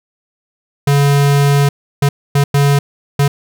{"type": "tone bursts at uneven times", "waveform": "square", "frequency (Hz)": 141.8, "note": "C#3", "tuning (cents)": 40, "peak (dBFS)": -9, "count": 5, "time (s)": [[0.87, 1.69], [2.02, 2.09], [2.35, 2.44], [2.54, 2.79], [3.19, 3.28]], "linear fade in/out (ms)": 5, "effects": []}